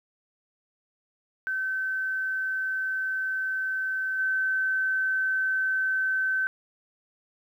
sine tone with level steps, 1535 Hz, G6, 37 cents flat, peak -26 / -23 dBFS, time 1.47-6.47 s, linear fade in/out 0 ms, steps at 4.18 s, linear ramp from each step 20 ms, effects 10-bit

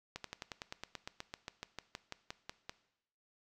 slowing click train, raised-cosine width 0.2 ms, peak -24 dBFS, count 20, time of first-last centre 0.16-2.695 s, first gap 83 ms, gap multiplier 1.05, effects noise-tail reverb RT60 0.8 s tail -17 dB re dry

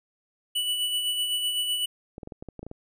square tone with tremolo, 2960 Hz, F#7, in tune, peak -24 dBFS, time 0.55-1.86 s, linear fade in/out 10 ms, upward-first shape sine, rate 7.9 Hz, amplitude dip 40%
clicks, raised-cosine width 2 ms, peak -25 dBFS, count 10, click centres 2.181 / 2.232 / 2.274 / 2.322 / 2.425 / 2.487 / 2.593 / 2.63 / 2.666 / 2.714 s
effects none

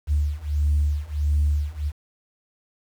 sine beating tone pair, 73 / 74.5 Hz, D2 / D2, -10 / +25 cents, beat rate 1.5 Hz, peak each -22 / -21 dBFS, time 0.07-1.92 s, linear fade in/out 50 ms, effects tanh soft clip ceiling -13 dBFS + 8-bit

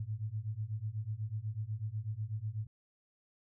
sine beating tone pair, 103.7 / 111.8 Hz, G#2 / A2, -2 / +28 cents, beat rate 8.1 Hz, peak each -39 / -38 dBFS, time 0-2.67 s, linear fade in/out 5 ms, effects none

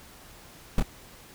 brown noise with echo, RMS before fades -19 dBFS, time 0.78-0.8 s, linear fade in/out 2 ms, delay 26 ms, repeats 1, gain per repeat -3 dB, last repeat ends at 0.826 s, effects pink hiss -50 dBFS RMS until 1.34 s

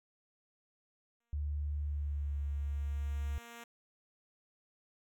5% pulse tone with exponential growth, 234.6 Hz, A#3, 11 cents sharp, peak -36 dBFS, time 1.2-3.64 s, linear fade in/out 5 ms, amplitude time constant 530 ms
sine tone with pitch glide, 73.4 to 71.39 Hz, D2 to D2, 0 to -48 cents, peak -33 dBFS, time 1.33-3.38 s, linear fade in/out 0 ms, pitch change -48 cents, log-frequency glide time 1.83-2.41 s
effects none

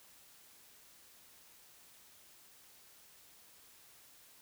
silence, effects white hiss -61 dBFS RMS until 4.41 s

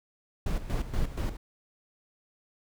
brown noise with tremolo, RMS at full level -28 dBFS, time 0.46-1.37 s, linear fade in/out 5 ms, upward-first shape square, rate 4.2 Hz, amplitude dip 70%, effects none

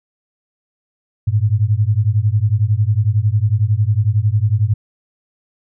sine beating tone pair, 100.6 / 111.6 Hz, G2 / A2, +45 / +25 cents, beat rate 11 Hz, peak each -15 dBFS, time 1.27-4.74 s, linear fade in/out 10 ms, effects none

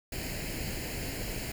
pink noise with comb filter, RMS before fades -36 dBFS, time 0.12-1.52 s, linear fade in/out 5 ms, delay 0.42 ms, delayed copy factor +0.7, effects none

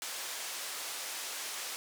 white band-pass noise, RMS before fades -40 dBFS, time 0.02-1.76 s, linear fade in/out 0 ms, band 500 to 9200 Hz, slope 12 dB/octave, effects none

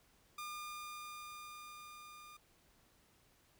sawtooth tone with level ramp, 1208 Hz, D6, 48 cents sharp, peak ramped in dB -39 to -50 dBFS, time 0.38-2.37 s, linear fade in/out 5 ms, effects pink hiss -70 dBFS RMS until 3.59 s

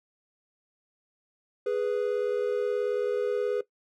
triangle tone pair together, 415.3 / 493.9 Hz, G#4 / B4, 0 / 0 cents, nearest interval minor third, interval 300 cents, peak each -26 dBFS, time 1.66-3.61 s, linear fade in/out 5 ms, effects noise-tail reverb RT60 0.1 s tail -17 dB re dry

